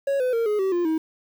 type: tone with pitch steps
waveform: triangle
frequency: 554.4 / 505.5 / 460.8 / 420.2 / 383.1 / 349.3 / 318.4 Hz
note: C#5 / B4 / A#4 / G#4 / G4 / F4 / D#4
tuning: 0 / +40 / -20 / +20 / -40 / 0 / +40 cents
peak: -18 dBFS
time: 0.07-0.98 s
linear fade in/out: 5 ms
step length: 130 ms
effects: 8-bit